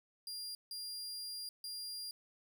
sawtooth tone bursts at uneven times, 4800 Hz, D8, 37 cents sharp, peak -39 dBFS, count 3, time 0.27-0.55 / 0.71-1.49 / 1.64-2.11 s, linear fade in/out 2 ms, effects none

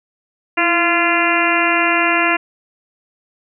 harmonic tone with a mistuned harmonic, 344.2 Hz, F4, 25 cents flat, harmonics 1 / 2 / 3 / 4 / 5 / 6 / 7 / 8, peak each -21 / -21 / -21 / -21 / -21 / -21 / -21 / -21 dBFS, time 0.57-2.37 s, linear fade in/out 10 ms, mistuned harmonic 1, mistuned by -58 cents, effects none

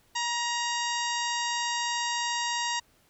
harmonic tone with a mistuned harmonic, 943 Hz, A#5, 20 cents sharp, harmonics 1 / 2 / 3 / 4 / 5 / 6 / 7 / 8, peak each -31 / -34 / -36 / -37 / -38 / -39 / -39 / -40 dBFS, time 0.15-2.8 s, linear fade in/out 10 ms, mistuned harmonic 1, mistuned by +16 cents, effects pink hiss -64 dBFS RMS until 3.09 s

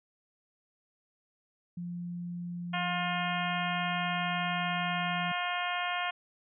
sine tone with pitch glide, 174.61 to 172.5 Hz, F3 to F3, 0 to -21 cents, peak -35 dBFS, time 1.77-5.32 s, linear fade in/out 5 ms, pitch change -21 cents, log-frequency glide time 2.45-5.07 s
harmonic tone, 355.3 Hz, F4, 30 cents sharp, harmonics 2 / 3 / 4 / 5 / 6 / 7 / 8 / 9, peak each -35 / -37 / -38 / -39 / -40 / -40 / -41 / -42 dBFS, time 2.73-6.11 s, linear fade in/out 10 ms
effects none

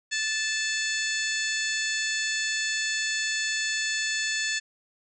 harmonic tone with a mistuned harmonic, 876 Hz, A5, 8 cents flat, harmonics 2 / 3 / 4 / 5 / 6 / 7 / 8 / 9, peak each -29 / -33 / -35 / -34 / -39 / -40 / -35 / -42 dBFS, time 0.11-4.6 s, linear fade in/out 20 ms, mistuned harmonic 7, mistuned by +60 cents, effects none

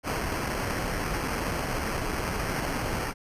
pink noise with sample-and-hold, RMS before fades -30 dBFS, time 0.03-3.14 s, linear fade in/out 50 ms, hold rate 3675 Hz, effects resampled to 32000 Hz

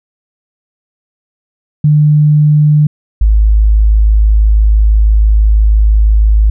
sine tone pair in turn, 150 / 53.03 Hz, D3 / G#1, +37 / +37 cents, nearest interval octave + tritone, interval 1800 cents, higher first, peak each -4 dBFS, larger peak neither, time 1.84-2.87 / 3.21-6.5 s, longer second, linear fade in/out 5 ms, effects none

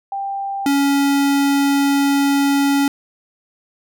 sine / square tone pair in turn, 790 / 280 Hz, G5 / C#4, +13 / +18 cents, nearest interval octave + tritone, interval 1795 cents, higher first, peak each -21 / -14 dBFS, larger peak second, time 0.12-0.66 / 0.66-2.88 s, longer second, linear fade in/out 2 ms, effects none

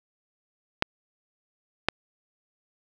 clicks, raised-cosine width 0.3 ms, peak -4 dBFS, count 2, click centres 0.824 / 1.886 s, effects none

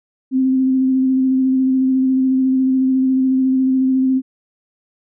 sine tone with vibrato, 261.6 Hz, C4, in tune, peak -12 dBFS, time 0.31-4.22 s, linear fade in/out 50 ms, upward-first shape square, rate 14 Hz, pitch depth 13 cents each way, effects none

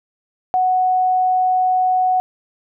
sine tone, 740 Hz, F#5, in tune, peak -13 dBFS, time 0.54-2.2 s, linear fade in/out 0 ms, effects none

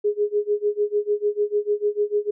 sine tone with tremolo, 415.3 Hz, G#4, in tune, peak -16 dBFS, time 0.04-2.31 s, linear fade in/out 10 ms, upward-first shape sine, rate 6.7 Hz, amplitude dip 95%, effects none

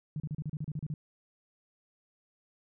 sine tone bursts, 151.2 Hz, D#3, 49 cents flat, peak -32 dBFS, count 11, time 0.16-0.94 s, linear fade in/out 2 ms, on 40 ms, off 34 ms, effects none

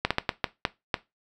slowing click train, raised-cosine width 0.3 ms, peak -6 dBFS, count 7, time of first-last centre 0.05-0.942 s, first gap 56 ms, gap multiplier 1.39, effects noise-tail reverb RT60 0.2 s tail -17 dB re dry

